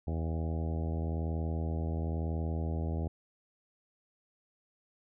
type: harmonic tone with a mistuned harmonic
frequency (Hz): 81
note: E2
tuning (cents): -30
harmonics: 1 / 2 / 3 / 4 / 5 / 6 / 7 / 8 / 9 / 10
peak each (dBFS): -32 / -38 / -42 / -44 / -46 / -48 / -49 / -50 / -51 / -52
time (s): 0.07-3.08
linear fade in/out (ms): 5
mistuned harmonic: 9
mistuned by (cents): -28
effects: none